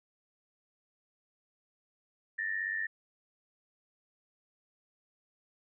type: tone pair together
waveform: sine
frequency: 1768 / 1864.7 Hz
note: A6 / A#6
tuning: +8 / 0 cents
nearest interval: minor second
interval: 92 cents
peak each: -34 / -35 dBFS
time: 2.38-2.87 s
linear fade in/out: 10 ms
effects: none